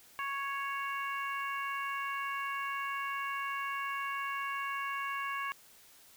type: harmonic tone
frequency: 554.4 Hz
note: C#5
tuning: in tune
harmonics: 2 / 3 / 4 / 5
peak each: -36 / -40 / -42 / -44 dBFS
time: 0.19-5.52 s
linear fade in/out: 0 ms
effects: white hiss -59 dBFS RMS until 6.16 s